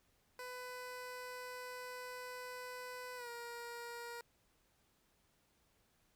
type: tone with pitch glide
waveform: 15% pulse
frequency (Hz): 500 to 472.8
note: B4 to A#4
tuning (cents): +21 to +24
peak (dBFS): -39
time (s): 0.39-4.21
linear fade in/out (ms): 2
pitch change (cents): -97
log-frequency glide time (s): 3.16-3.29
effects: pink hiss -75 dBFS RMS until 6.15 s